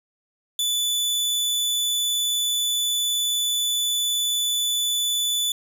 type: tone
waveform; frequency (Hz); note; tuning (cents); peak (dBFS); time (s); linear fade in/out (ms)
sawtooth; 3481; A7; -19; -18; 0.59-5.52; 2
effects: 9-bit